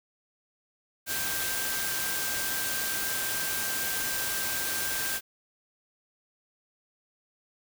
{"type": "tone in noise", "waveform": "sine", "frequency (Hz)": 1576, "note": "G6", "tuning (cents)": 9, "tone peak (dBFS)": -36, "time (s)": [1.06, 5.21], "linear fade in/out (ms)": 50, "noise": "white", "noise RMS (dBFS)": -31, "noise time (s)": [1.06, 5.21], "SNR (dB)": -8, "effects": []}